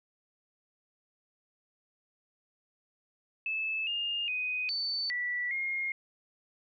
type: tone with pitch steps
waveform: sine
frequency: 2615 / 2824 / 2499 / 4522 / 1958 / 2139 Hz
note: E7 / F7 / D#7 / C#8 / B6 / C7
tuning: -15 / +19 / +7 / +34 / -15 / +38 cents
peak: -30 dBFS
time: 3.46-5.92 s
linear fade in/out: 2 ms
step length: 410 ms
effects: none